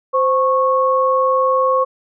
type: tone pair together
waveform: sine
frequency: 520 / 1100 Hz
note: C5 / C#6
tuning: -11 / -14 cents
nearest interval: octave + minor second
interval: 1297 cents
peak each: -15 dBFS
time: 0.13-1.85 s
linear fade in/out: 20 ms
effects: none